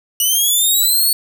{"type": "linear sweep", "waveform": "5% pulse", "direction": "up", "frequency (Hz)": [2917, 4435], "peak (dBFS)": -5, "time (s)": [0.2, 1.13], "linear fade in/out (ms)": 2, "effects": []}